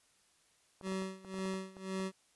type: clicks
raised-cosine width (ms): 1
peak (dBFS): -37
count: 11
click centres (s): 0.812 / 0.872 / 0.921 / 1.021 / 1.248 / 1.342 / 1.388 / 1.456 / 1.539 / 1.768 / 2.001
type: tone with tremolo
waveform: 25% pulse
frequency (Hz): 190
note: F#3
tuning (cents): +46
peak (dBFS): -31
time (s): 0.82-2.12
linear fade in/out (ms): 50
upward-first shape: sine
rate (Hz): 1.9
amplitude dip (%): 90
effects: white hiss -70 dBFS RMS until 2.35 s + resampled to 24000 Hz